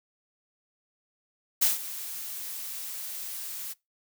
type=noise with ADSR envelope; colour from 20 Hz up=blue; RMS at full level=-21 dBFS; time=1.61-3.74 s; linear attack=16 ms; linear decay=150 ms; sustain=-16 dB; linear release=20 ms; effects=noise-tail reverb RT60 0.2 s tail -22 dB re dry